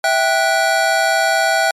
square tone cluster, 657 / 782 / 1471 Hz, E5 / G5 / F#6, -6 / -4 / -11 cents, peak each -18 dBFS, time 0.04-1.71 s, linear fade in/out 2 ms, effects low-pass 11000 Hz 12 dB/octave + MP3 96 kbps

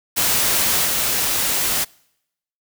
white noise with level steps, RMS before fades -18 / -20 dBFS, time 0.16-1.85 s, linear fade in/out 20 ms, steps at 0.85 s, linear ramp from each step 5 ms, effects noise-tail reverb RT60 0.8 s tail -26 dB re dry

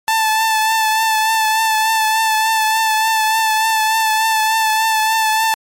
sawtooth tone with vibrato, 880 Hz, A5, in tune, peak -9 dBFS, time 0.08-5.54 s, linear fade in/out 0 ms, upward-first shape triangle, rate 3.4 Hz, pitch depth 30 cents each way, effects MP3 64 kbps

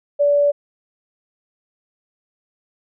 sine tone, 577 Hz, D5, 31 cents flat, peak -12 dBFS, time 0.19-0.52 s, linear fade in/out 20 ms, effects none

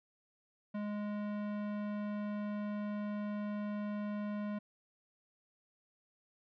sine tone with tanh clipping, 207.7 Hz, G#3, in tune, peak -38 dBFS, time 0.74-4.59 s, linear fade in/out 10 ms, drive 18 dB, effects none

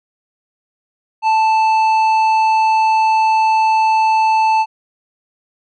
sine tone with tanh clipping, 880 Hz, A5, in tune, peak -12 dBFS, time 1.22-4.66 s, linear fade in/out 50 ms, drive 9 dB, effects none

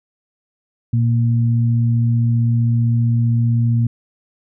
sine tone pair together, 117.63 / 233.1 Hz, A#2 / A#3, +16 / 0 cents, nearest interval octave, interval 1184 cents, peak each -13 / -22 dBFS, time 0.93-3.87 s, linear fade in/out 5 ms, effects none

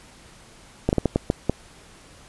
slowing click train, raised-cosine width 2 ms, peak -5 dBFS, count 7, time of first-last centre 0.89-1.496 s, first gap 39 ms, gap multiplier 1.38, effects pink hiss -49 dBFS RMS until 2.28 s + resampled to 24000 Hz

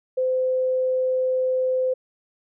sine tone, 514 Hz, C5, 31 cents flat, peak -19 dBFS, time 0.17-1.94 s, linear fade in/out 10 ms, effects none

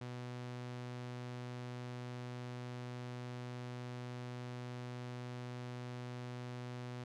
sawtooth tone, 123.47 Hz, B2, in tune, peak -39 dBFS, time 0.01-7.04 s, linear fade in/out 5 ms, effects low-pass 6000 Hz 12 dB/octave

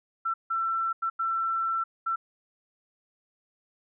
sine tone bursts at uneven times, 1342 Hz, E6, 31 cents sharp, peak -25 dBFS, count 5, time 0.25-0.34 / 0.5-0.93 / 1.02-1.1 / 1.19-1.84 / 2.06-2.16 s, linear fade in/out 10 ms, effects none

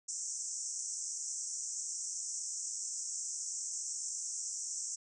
white band-pass noise, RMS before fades -40 dBFS, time 0.08-4.96 s, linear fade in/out 10 ms, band 5600 to 8200 Hz, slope 96 dB/octave, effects none

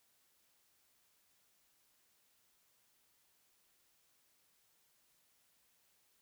silence, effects white hiss -74 dBFS RMS until 6.21 s

